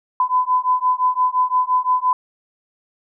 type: beating tone pair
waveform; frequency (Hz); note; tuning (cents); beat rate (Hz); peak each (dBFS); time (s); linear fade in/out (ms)
sine; 1005 / 1010.8; B5 / B5; +30 / +40; 5.8; -18; 0.2-2.13; 2
effects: none